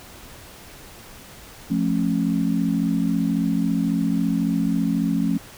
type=chord; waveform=sine; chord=F augmented; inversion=none; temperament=just; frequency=174.61 / 218.3 / 272.8 Hz; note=F3 / A3 / C#4; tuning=0 / -13 / -28 cents; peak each=-23 dBFS; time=1.7-5.38 s; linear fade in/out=10 ms; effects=pink hiss -43 dBFS RMS until 5.57 s